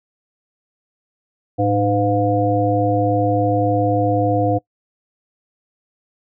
harmonic tone with a mistuned harmonic, 101.3 Hz, G#2, 43 cents flat, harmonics 1 / 3 / 5 / 7, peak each -20 / -20 / -20 / -20 dBFS, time 1.58-4.59 s, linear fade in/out 20 ms, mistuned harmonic 1, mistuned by +120 cents, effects noise-tail reverb RT60 0.1 s tail -22 dB re dry

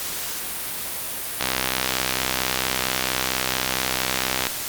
click train, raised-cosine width 0.2 ms, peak -3 dBFS, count 198, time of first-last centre 1.41-4.469 s, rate 64.4 Hz, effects white hiss -29 dBFS RMS until 4.68 s + Opus 48 kbps

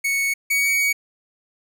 45% pulse tone pair in turn, 2218 / 2249 Hz, C#7 / C#7, 0 / +24 cents, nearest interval unison, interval 24 cents, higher second, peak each -19 / -17 dBFS, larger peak second, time 0.04-0.34 / 0.5-0.93 s, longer second, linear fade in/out 10 ms, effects none

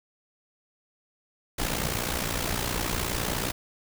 pink noise with amplitude modulation, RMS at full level -26 dBFS, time 1.58-3.52 s, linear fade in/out 10 ms, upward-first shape sine, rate 59.4 Hz, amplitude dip 70%, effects none

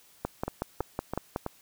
two click trains, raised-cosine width 1 ms, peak -17 / -15 dBFS, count 4 / 7, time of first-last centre 0.48-1.464 / 0.25-1.361 s, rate 3.05 / 5.4 Hz, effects white hiss -59 dBFS RMS until 1.61 s

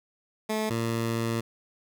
15% pulse tone pair in turn, 216.9 / 114.9 Hz, A3 / A#2, -25 / -25 cents, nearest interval major seventh, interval 1100 cents, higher first, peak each -20 dBFS, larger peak neither, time 0.49-0.7 / 0.7-1.41 s, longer second, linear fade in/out 10 ms, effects none

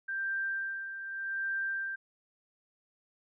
sine tone with tremolo, 1577 Hz, G6, 10 cents sharp, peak -30 dBFS, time 0.08-1.96 s, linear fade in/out 10 ms, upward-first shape sine, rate 0.84 Hz, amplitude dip 60%, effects none

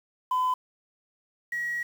sine tone pair in turn, 1012 / 1910.4 Hz, B5 / A#6, +42 / +42 cents, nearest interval major seventh, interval 1100 cents, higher second, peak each -21 / -27 dBFS, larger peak first, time 0.31-0.54 / 1.52-1.83 s, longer second, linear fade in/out 5 ms, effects tanh soft clip ceiling -19 dBFS + 8-bit

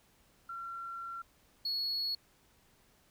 sine tone pair in turn, 1365 / 4357 Hz, F6 / C#8, -40 / -31 cents, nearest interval octave + minor sixth, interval 2009 cents, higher second, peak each -39 / -30 dBFS, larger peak second, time 0.49-1.22 / 1.65-2.15 s, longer first, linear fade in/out 5 ms, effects tanh soft clip ceiling -30 dBFS + pink hiss -67 dBFS RMS until 3.1 s

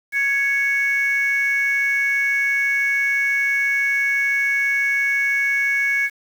sine tone pair together, 1666.6 / 2217 Hz, G#6 / C#7, +6 / 0 cents, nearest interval perfect fourth, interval 494 cents, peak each -20 / -17 dBFS, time 0.12-6.1 s, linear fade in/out 50 ms, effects tanh soft clip ceiling -12 dBFS + 7-bit

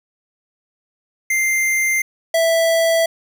square tone pair in turn, 2093 / 659.3 Hz, C7 / E5, 0 / 0 cents, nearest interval octave + minor sixth, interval 2000 cents, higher first, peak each -16 / -14 dBFS, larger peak second, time 1.3-2.02 / 2.34-3.06 s, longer neither, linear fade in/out 5 ms, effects none

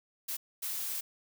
blue noise bursts at uneven times, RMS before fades -36 dBFS, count 2, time 0.28-0.37 / 0.62-1.01 s, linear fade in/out 10 ms, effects none

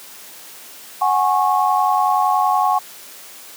sine chord, F# suspended second, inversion none, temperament equal with one note detuned, 740 / 830.6 / 1096 Hz, F#5 / G#5 / C#6, 0 / 0 / -20 cents, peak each -18 dBFS, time 1.01-2.79 s, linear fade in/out 10 ms, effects white hiss -39 dBFS RMS until 3.56 s + high-pass 200 Hz 12 dB/octave

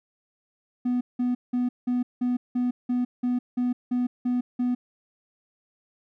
triangle tone bursts, 246.9 Hz, B3, in tune, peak -19 dBFS, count 12, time 0.85-4.75 s, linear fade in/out 10 ms, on 160 ms, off 180 ms, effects tanh soft clip ceiling -16 dBFS

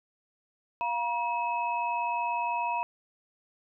sine tone cluster, 698 / 955 / 2579 Hz, F5 / A#5 / E7, -1 / +42 / -39 cents, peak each -35 / -28 / -37 dBFS, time 0.81-2.83 s, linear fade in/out 0 ms, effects none

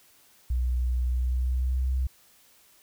sine tone with pitch glide, 61.74 to 64.51 Hz, B1 to C2, 0 to -24 cents, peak -23 dBFS, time 0.5-2.07 s, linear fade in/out 5 ms, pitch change +76 cents, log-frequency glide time 1.08-1.92 s, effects white hiss -59 dBFS RMS until 2.82 s

